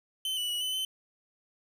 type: tone with pitch steps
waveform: 45% pulse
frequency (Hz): 3065 / 2961 / 2929 / 3020 / 3058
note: G7 / F#7 / F#7 / F#7 / G7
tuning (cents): -40 / +1 / -18 / +35 / -44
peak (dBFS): -30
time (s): 0.25-0.85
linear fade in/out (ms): 2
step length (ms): 120
effects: none